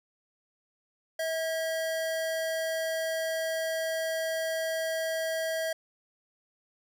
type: tone pair together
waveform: square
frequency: 645.7 / 1627 Hz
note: E5 / G#6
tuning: -36 / -36 cents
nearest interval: octave + major third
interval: 1600 cents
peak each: -30 / -39 dBFS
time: 1.19-5.73 s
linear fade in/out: 5 ms
effects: none